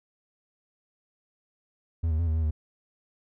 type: tone with pitch steps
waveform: triangle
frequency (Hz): 82.5 / 78.4 / 84.6 / 79 / 80.7 / 77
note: E2 / D#2 / E2 / D#2 / E2 / D#2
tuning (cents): +2 / +14 / +45 / +27 / -36 / -17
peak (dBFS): -21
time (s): 2.03-2.51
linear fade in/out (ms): 10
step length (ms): 80
effects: none